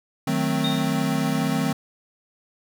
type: chord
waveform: square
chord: D# diminished seventh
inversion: none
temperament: equal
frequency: 155.56 / 185 / 220 / 261.6 Hz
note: D#3 / F#3 / A3 / C4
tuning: 0 / 0 / 0 / 0 cents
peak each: -27 / -29 / -28 / -26 dBFS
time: 0.27-1.73 s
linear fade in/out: 5 ms
type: tone with exponential decay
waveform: sine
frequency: 3690 Hz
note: A#7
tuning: 18 cents flat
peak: -23 dBFS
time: 0.64-1.08 s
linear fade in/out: 5 ms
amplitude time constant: 94 ms
effects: none